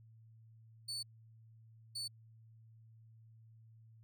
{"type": "tone bursts at uneven times", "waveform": "35% pulse", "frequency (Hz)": 4480, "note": "C#8", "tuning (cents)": 18, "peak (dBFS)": -38, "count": 2, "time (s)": [[0.88, 1.03], [1.95, 2.08]], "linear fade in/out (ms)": 10, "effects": ["added 112 Hz sine -58 dBFS peak until 4.03 s"]}